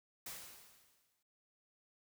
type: noise with exponential decay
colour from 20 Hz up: white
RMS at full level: -45 dBFS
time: 0.26-1.23 s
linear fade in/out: 5 ms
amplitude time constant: 210 ms
effects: noise-tail reverb RT60 0.1 s tail -19 dB re dry